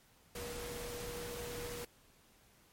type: tone in noise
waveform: sine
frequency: 480.6 Hz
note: B4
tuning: 47 cents flat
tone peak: -44 dBFS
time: 0.35-1.85 s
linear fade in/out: 5 ms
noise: pink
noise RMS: -45 dBFS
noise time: 0.35-1.85 s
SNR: -2 dB
effects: pink hiss -66 dBFS RMS until 2.72 s + MP3 64 kbps